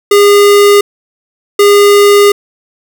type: tone pair in turn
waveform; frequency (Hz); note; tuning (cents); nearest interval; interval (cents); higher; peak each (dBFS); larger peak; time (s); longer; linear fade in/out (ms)
square; 407.3 / 407.3; G#4 / G#4; -34 / -34; unison; 0; neither; -3; neither; 0.11-0.81 / 1.59-2.32; second; 5
effects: none